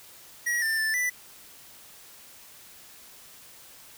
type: tone with pitch steps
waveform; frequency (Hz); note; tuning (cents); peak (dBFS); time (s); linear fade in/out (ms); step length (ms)
square; 1910 / 1786 / 1762 / 1982; A#6 / A6 / A6 / B6; +42 / +25 / +2 / +6; -25; 0.46-1.1; 10; 160
effects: white hiss -50 dBFS RMS until 3.97 s